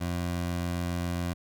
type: tone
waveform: 20% pulse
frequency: 87.3 Hz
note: F2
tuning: in tune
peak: -24 dBFS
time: 0-1.34 s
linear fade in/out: 20 ms
effects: none